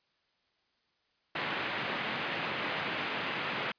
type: band-pass noise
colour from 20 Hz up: white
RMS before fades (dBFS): -35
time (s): 1.35-3.72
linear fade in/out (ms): 5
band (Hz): 120 to 2900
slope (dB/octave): 24
effects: white hiss -74 dBFS RMS until 3.78 s + resampled to 11025 Hz